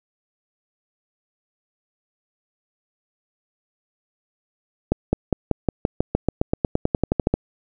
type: accelerating click train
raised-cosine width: 2 ms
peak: -4 dBFS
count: 20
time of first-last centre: 4.92-7.34 s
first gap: 210 ms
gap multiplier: 0.94
effects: none